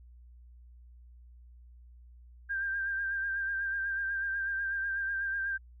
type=tone with vibrato; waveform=sine; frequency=1587 Hz; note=G6; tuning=21 cents sharp; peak=-30 dBFS; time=2.49-5.58 s; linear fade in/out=20 ms; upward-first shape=sine; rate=8.1 Hz; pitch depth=33 cents each way; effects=added 60 Hz sine -51 dBFS peak until 5.8 s